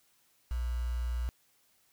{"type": "tone with quantisation", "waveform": "sine", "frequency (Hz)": 60, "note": "B1", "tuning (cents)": -49, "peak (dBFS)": -30, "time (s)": [0.51, 1.29], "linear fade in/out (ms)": 0, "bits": 8, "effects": ["white hiss -69 dBFS RMS until 1.92 s"]}